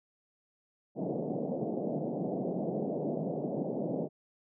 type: band-pass noise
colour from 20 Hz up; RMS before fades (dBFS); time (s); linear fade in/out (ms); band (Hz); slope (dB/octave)
pink; -34; 0.95-4.09; 50; 150 to 690; 48
effects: none

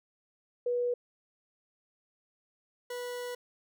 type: tone pair in turn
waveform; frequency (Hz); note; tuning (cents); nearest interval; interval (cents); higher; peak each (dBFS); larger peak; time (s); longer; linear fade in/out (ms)
sine / 40% pulse; 486.9 / 490; B4 / B4; -25 / -14; unison; 11; second; -27 / -35; first; 0.66-0.94 / 2.9-3.35; second; 5
effects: none

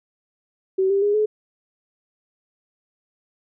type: tone with pitch steps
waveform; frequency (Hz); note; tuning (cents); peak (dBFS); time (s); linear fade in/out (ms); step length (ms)
sine; 380.6 / 395.4 / 410.8 / 426.7; F#4 / G4 / G#4 / G#4; +49 / +15 / -19 / +47; -16; 0.78-1.26; 10; 120
effects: none

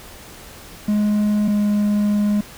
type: tone pair in turn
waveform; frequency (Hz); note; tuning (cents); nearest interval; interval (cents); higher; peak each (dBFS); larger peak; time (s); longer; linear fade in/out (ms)
triangle; 209.2 / 207.2; G#3 / G#3; +13 / -4; unison; 17; first; -13; neither; 0.88-1.48 / 1.48-2.41; second; 5
effects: pink hiss -40 dBFS RMS until 2.57 s

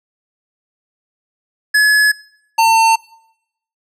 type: tone pair in turn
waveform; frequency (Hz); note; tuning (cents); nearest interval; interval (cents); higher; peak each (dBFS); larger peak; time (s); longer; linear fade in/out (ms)
square; 1700 / 900.5; G#6 / A5; +40 / +40; major seventh; 1100; first; -9; neither; 1.74-2.12 / 2.58-2.96; neither; 10
effects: noise-tail reverb RT60 0.8 s tail -23 dB re dry + low-pass 11000 Hz 12 dB/octave

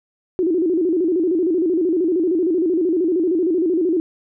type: tone with vibrato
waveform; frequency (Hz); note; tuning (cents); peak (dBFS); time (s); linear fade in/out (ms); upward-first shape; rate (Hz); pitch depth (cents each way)
sine; 343.6; F4; -28; -15; 0.39-4; 0; square; 13; 120
effects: none

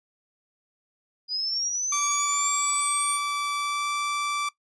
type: linear sweep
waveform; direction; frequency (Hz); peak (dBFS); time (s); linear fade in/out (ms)
sine; up; 4891 to 8870; -25; 1.28-3.2; 50
type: tone with pitch glide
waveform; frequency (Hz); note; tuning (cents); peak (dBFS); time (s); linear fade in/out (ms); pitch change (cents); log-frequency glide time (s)
sawtooth; 1158 to 1165.4; D6 to D6; -25 to -14; -22; 1.92-4.49; 5; +11; 3.56-3.9
effects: noise-tail reverb RT60 0.1 s tail -18 dB re dry + resampled to 22050 Hz

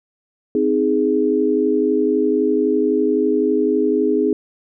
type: chord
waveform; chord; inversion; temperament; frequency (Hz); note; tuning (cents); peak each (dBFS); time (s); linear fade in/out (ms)
sine; Ab major; first; just; 259.6 / 311.5 / 415.3; C4 / Eb4 / Ab4; -13 / +2 / 0; -20 / -19 / -17; 0.55-4.33; 2
effects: none

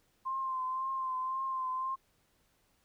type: tone with vibrato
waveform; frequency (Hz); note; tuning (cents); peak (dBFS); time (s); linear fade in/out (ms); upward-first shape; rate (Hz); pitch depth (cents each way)
sine; 1046.5; C6; 0; -32; 0.25-1.96; 20; triangle; 1.9; 38
effects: pink hiss -72 dBFS RMS until 2.84 s

